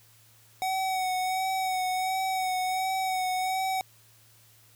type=tone with vibrato; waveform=square; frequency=750 Hz; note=F#5; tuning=23 cents sharp; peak=-27 dBFS; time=0.62-3.81 s; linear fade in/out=0 ms; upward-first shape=sine; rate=1.4 Hz; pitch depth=25 cents each way; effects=added 112 Hz sine -61 dBFS peak until 4.75 s + white hiss -59 dBFS RMS until 4.75 s

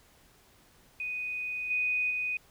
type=tone with level steps; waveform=sine; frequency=2489 Hz; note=D#7; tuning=in tune; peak=-32 / -26 / -29 dBFS; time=1-2.37 s; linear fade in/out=2 ms; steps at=1.7 / 2.1 s; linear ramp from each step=10 ms; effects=pink hiss -61 dBFS RMS until 2.5 s

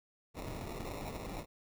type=noise with sample-and-hold; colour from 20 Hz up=pink; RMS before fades=-42 dBFS; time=0.34-1.46 s; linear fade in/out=50 ms; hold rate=1575 Hz; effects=none

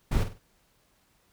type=noise with echo; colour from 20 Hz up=brown; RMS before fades=-24 dBFS; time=0.11-0.24 s; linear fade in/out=10 ms; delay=49 ms; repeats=3; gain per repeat=-9 dB; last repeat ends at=0.387 s; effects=pink hiss -67 dBFS RMS until 1.32 s

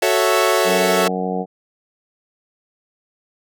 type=chord; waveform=sawtooth; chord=F# minor seventh; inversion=none; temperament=equal; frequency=370 / 440 / 554.4 / 659.3 Hz; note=F#4 / A4 / C#5 / E5; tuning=0 / 0 / 0 / 0 cents; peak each=-16 dBFS; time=0.02-1.08 s; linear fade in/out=5 ms
type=harmonic tone; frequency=92.5 Hz; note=F#2; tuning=in tune; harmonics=2 / 3 / 4 / 5 / 6 / 7 / 8 / 9; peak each=-24 / -30 / -31 / -25 / -34 / -31 / -26 / -36 dBFS; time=0.64-1.46 s; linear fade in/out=50 ms
effects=none

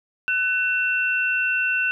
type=tone pair together; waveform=sine; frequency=1500.1 / 2700 Hz; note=F#6 / E7; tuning=+23 / +41 cents; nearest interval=minor seventh; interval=1018 cents; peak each=-22 dBFS; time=0.28-1.91 s; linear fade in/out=0 ms; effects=none

